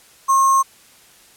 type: tone with sample-and-hold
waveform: sine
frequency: 1080 Hz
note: C#6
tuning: 45 cents flat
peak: -11 dBFS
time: 0.28-0.63 s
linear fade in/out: 20 ms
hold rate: 7350 Hz
effects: white hiss -49 dBFS RMS until 1.36 s + low-pass 12000 Hz 12 dB/octave